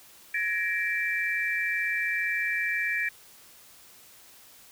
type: tone cluster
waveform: sine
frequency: 1690 / 1872 / 2337 Hz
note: G#6 / A#6 / D7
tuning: +30 / +7 / -9 cents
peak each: -31 / -30 / -29 dBFS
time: 0.34-3.09 s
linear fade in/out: 5 ms
effects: white hiss -53 dBFS RMS until 4.71 s